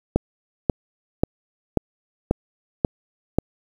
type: click train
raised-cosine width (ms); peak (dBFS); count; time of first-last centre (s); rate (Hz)
2; -3; 7; 0.16-3.386; 1.86
effects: 7-bit